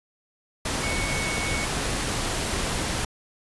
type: tone in noise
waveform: sine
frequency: 2217 Hz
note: C#7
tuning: in tune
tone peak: -30 dBFS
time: 0.83-1.65 s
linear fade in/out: 5 ms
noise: pink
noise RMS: -27 dBFS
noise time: 0.65-3.05 s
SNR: -6 dB
effects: resampled to 24000 Hz